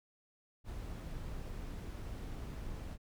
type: noise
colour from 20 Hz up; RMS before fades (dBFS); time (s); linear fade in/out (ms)
brown; -43; 0.64-2.98; 50
effects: none